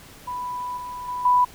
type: tone with level steps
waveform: sine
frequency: 990 Hz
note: B5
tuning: 4 cents sharp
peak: -27 / -31 / -26 / -14 dBFS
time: 0.27-1.45 s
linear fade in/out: 10 ms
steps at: 0.77 / 1.08 / 1.25 s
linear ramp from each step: 5 ms
effects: pink hiss -46 dBFS RMS until 1.54 s